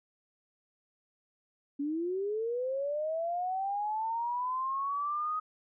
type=linear sweep; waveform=sine; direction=up; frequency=277.2 to 1259 Hz; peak=-30 dBFS; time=1.79-5.4 s; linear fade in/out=10 ms; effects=none